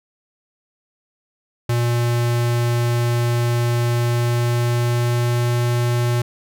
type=tone with pitch glide; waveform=square; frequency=119.4 to 120.44 Hz; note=A#2 to B2; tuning=+42 to -43 cents; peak=-17 dBFS; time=1.69-6.22 s; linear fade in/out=5 ms; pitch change=+15 cents; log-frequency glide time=3.91-5.55 s; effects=none